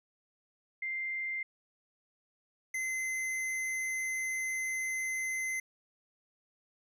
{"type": "tone pair in turn", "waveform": ["sine", "square"], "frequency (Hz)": [2093, 2058], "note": ["C7", "C7"], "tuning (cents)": [0, -29], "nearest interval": "unison", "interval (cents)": 29, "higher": "first", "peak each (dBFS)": [-33, -33], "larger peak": "neither", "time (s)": [[0.82, 1.43], [2.74, 5.6]], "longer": "second", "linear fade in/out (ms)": 5, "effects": ["resampled to 32000 Hz"]}